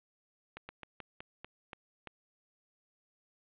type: slowing click train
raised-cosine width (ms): 0.3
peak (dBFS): -27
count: 8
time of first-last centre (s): 0.57-2.073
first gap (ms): 120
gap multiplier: 1.19
effects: resampled to 8000 Hz + 9-bit